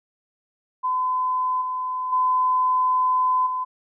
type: tone with level steps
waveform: sine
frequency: 1016 Hz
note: B5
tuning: 49 cents sharp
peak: -20 / -24 / -17 / -23 dBFS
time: 0.83-3.65 s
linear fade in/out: 20 ms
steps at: 1.61 / 2.12 / 3.46 s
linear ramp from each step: 10 ms
effects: none